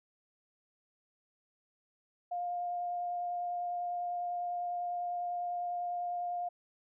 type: tone with vibrato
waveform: sine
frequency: 706 Hz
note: F5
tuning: 19 cents sharp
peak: -33 dBFS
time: 2.31-6.49 s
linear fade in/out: 10 ms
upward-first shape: sine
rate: 10 Hz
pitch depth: 9 cents each way
effects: none